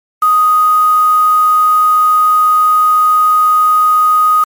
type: tone with quantisation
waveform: sine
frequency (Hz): 1247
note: D#6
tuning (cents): +3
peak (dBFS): -6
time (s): 0.22-4.44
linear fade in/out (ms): 5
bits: 4
effects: MP3 96 kbps